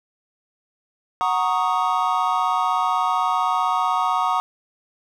triangle chord, D# minor seventh, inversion first, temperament equal, 740 / 932.3 / 1108.7 / 1244.5 Hz, F#5 / A#5 / C#6 / D#6, 0 / 0 / 0 / 0 cents, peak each -22 dBFS, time 1.21-4.4 s, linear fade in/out 0 ms, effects none

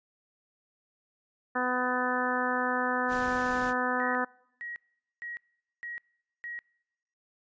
harmonic tone, 250.7 Hz, B3, 26 cents sharp, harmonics 1 / 2 / 3 / 4 / 5 / 6 / 7, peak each -34 / -34 / -34 / -34 / -34 / -34 / -34 dBFS, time 1.55-4.25 s, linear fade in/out 10 ms
pink noise, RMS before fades -42 dBFS, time 3.08-3.74 s, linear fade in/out 50 ms
sine tone bursts, 1900 Hz, A#6, 33 cents sharp, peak -36 dBFS, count 5, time 4-6.59 s, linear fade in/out 0 ms, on 150 ms, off 460 ms
effects noise-tail reverb RT60 0.9 s tail -26 dB re dry + resampled to 16000 Hz

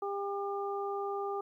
harmonic tone, 400 Hz, G4, 35 cents sharp, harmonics 1 / 2 / 3, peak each -35 / -38 / -40 dBFS, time 0.02-1.41 s, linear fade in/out 5 ms, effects 12-bit

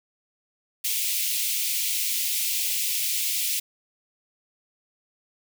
white high-pass noise, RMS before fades -26 dBFS, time 0.84-3.6 s, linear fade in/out 10 ms, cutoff 2200 Hz, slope 48 dB/octave, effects none

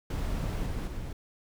brown noise with level steps, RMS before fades -31 / -33 / -37 dBFS, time 0.1-1.13 s, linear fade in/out 5 ms, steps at 0.66 / 0.87 s, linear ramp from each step 5 ms, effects none

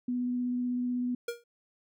sine tone with vibrato, 246.9 Hz, B3, in tune, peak -28 dBFS, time 0.08-1.15 s, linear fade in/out 5 ms, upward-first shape sine, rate 16 Hz, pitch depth 9 cents each way
square tone with exponential decay, 472.9 Hz, A#4, 25 cents sharp, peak -29 dBFS, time 1.28-1.44 s, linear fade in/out 5 ms, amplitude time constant 34 ms
effects none

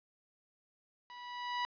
sawtooth tone with level ramp, 978 Hz, B5, 17 cents flat, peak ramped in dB -45 to -28 dBFS, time 1.1-1.65 s, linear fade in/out 0 ms, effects resampled to 11025 Hz + 11-bit

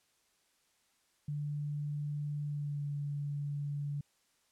sine tone with pitch glide, 146.83 to 144.22 Hz, D3 to D3, 0 to -31 cents, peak -34 dBFS, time 1.28-4.01 s, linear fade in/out 5 ms, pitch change -31 cents, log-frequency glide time 2.44-2.85 s, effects white hiss -73 dBFS RMS until 4.51 s + low-pass 10000 Hz 12 dB/octave

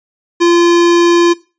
square tone, 344.2 Hz, F4, 25 cents flat, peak -7 dBFS, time 0.4-1.34 s, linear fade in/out 20 ms, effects noise-tail reverb RT60 0.3 s tail -19 dB re dry + resampled to 16000 Hz

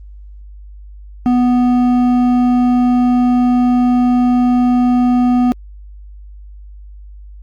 sine tone with hard clipping, 246.9 Hz, B3, in tune, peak -11 dBFS, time 1.26-5.52 s, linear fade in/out 0 ms, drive 8 dB, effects added 50 Hz sine -32 dBFS peak until 7.42 s + Opus 32 kbps

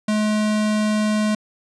square tone, 213 Hz, G#3, 44 cents sharp, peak -18 dBFS, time 0.08-1.35 s, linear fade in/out 5 ms, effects resampled to 22050 Hz

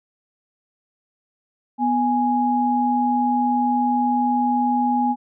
sine tone pair together, 246.9 / 830.5 Hz, B3 / G#5, 0 / 0 cents, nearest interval octave + major sixth, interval 2100 cents, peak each -20 / -19 dBFS, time 1.78-5.16 s, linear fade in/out 50 ms, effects none

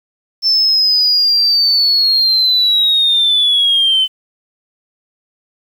sine linear sweep, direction down, 5330 to 3038 Hz, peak -8 dBFS, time 0.42-4.08 s, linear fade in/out 50 ms, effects tanh soft clip ceiling -5 dBFS + 7-bit

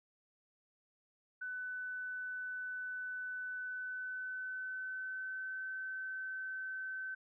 sine tone with pitch glide, 1500 to 1531.5 Hz, F#6 to G6, +23 to -41 cents, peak -39 dBFS, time 1.41-7.15 s, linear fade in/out 10 ms, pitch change +36 cents, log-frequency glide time 3.5-5.66 s, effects none

